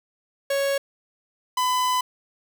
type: tone pair in turn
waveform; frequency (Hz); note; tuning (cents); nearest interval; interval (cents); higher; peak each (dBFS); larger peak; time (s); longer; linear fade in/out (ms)
45% pulse; 554.4 / 1005.1; C#5 / B5; 0 / +30; minor seventh; 1030; second; -21 / -20; second; 0.5-0.78 / 1.57-2.01; second; 5
effects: none